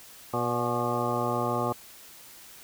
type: harmonic tone with a mistuned harmonic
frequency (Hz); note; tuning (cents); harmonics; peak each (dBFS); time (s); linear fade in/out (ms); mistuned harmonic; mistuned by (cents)
120.8; B2; -38; 1 / 2 / 3 / 4 / 5 / 6 / 7 / 9 / 10; -34 / -34 / -34 / -34 / -34 / -34 / -34 / -34 / -34; 0.33-1.73; 10; 5; -43
effects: white hiss -49 dBFS RMS until 2.63 s